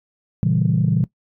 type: chord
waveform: sine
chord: A# diminished seventh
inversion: none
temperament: equal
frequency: 116.54 / 138.59 / 164.81 / 196 Hz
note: A#2 / C#3 / E3 / G3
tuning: 0 / 0 / 0 / 0 cents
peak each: -20 / -20 / -18 / -23 dBFS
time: 0.43-1.04 s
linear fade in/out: 0 ms
effects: noise-tail reverb RT60 0.1 s tail -19 dB re dry + tanh soft clip ceiling -7 dBFS